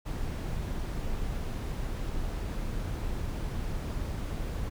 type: noise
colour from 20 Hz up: brown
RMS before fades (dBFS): -33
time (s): 0.05-4.7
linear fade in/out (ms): 20
effects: none